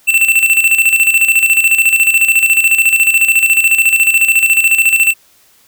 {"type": "tone with tremolo", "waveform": "square", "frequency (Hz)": 2681, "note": "E7", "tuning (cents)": 29, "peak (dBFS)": -6, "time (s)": [0.07, 5.14], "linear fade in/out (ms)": 20, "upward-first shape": "square", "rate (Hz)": 14, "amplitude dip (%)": 60, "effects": ["white hiss -49 dBFS RMS until 5.67 s"]}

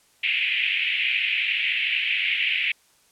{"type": "band-pass noise", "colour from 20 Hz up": "pink", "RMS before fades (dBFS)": -24, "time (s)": [0.23, 2.72], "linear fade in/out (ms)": 5, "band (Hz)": [2200, 2900], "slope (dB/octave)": 48, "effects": ["white hiss -60 dBFS RMS until 3.11 s", "low-pass 11000 Hz 12 dB/octave"]}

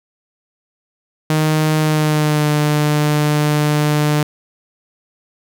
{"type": "tone with pitch glide", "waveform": "sawtooth", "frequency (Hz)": [155.2, 149.57], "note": ["D#3", "D3"], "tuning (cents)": [-4, 32], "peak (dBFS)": -9, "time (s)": [1.3, 4.23], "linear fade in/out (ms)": 2, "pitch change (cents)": -64, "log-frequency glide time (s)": [1.79, 2.5], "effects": []}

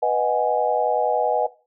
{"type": "chord", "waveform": "sine", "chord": "G# minor seventh", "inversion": "first", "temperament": "equal", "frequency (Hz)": [493.9, 622.3, 740, 830.6], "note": ["B4", "D#5", "F#5", "G#5"], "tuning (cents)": [0, 0, 0, 0], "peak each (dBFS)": -23, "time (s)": [0.02, 1.47], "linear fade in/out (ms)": 10, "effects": ["noise-tail reverb RT60 0.3 s tail -17 dB re dry"]}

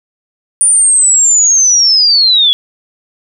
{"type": "linear sweep", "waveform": "sine", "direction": "down", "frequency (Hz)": [9397, 3322], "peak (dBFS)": -5, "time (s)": [0.61, 2.53], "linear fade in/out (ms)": 0, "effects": []}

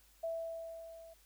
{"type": "tone with level ramp", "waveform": "sine", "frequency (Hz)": 659.3, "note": "E5", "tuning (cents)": 0, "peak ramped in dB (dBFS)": [-34, -52], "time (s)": [0.23, 1.14], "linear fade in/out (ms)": 10, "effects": ["added 50 Hz sine -67 dBFS peak until 1.25 s", "white hiss -67 dBFS RMS until 1.25 s"]}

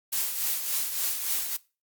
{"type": "noise with tremolo", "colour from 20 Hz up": "blue", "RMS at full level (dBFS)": -26, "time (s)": [0.12, 1.57], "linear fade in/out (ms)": 10, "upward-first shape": "triangle", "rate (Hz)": 3.5, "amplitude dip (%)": 60, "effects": ["noise-tail reverb RT60 0.3 s tail -21 dB re dry", "Opus 48 kbps"]}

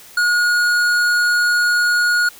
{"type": "tone with tanh clipping", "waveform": "triangle", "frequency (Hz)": 1442, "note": "F#6", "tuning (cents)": -45, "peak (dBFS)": -15, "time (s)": [0.17, 2.29], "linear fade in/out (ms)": 5, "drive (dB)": 18, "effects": ["white hiss -42 dBFS RMS until 2.39 s"]}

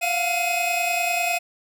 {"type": "tone cluster", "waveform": "45% pulse", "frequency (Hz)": [693, 723, 2528], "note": ["F5", "F#5", "D#7"], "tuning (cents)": [-14, -40, 27], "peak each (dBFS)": [-25, -29, -24], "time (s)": [0.01, 1.39], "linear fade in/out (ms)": 20, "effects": []}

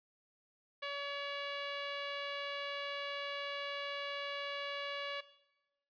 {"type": "tone", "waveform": "10% pulse", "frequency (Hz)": 567, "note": "C#5", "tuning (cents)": 39, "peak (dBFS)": -30, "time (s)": [0.82, 5.21], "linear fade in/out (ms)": 10, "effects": ["noise-tail reverb RT60 1.0 s tail -17 dB re dry", "resampled to 11025 Hz"]}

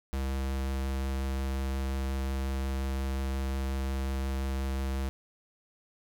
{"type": "tone with vibrato", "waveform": "square", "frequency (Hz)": 66.9, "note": "C2", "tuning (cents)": 39, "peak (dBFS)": -30, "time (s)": [0.13, 5.09], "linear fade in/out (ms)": 0, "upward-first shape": "sine", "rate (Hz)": 5.6, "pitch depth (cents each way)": 8, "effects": []}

